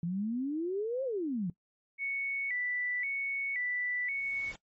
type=exponential two-way sweep; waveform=sine; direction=up then down; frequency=164.81 to 549 to 164.81 Hz; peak=-30 dBFS; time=0.03-1.5 s; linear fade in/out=2 ms; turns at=1.04 s
type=tone with vibrato; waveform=sine; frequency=2093 Hz; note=C7; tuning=in tune; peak=-31 dBFS; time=1.98-4.53 s; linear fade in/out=50 ms; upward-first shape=square; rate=0.95 Hz; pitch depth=100 cents each way
type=noise with exponential growth; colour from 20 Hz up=pink; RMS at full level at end=-46 dBFS; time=3.87-4.56 s; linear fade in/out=5 ms; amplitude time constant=150 ms
effects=noise-tail reverb RT60 0.1 s tail -19 dB re dry + MP3 32 kbps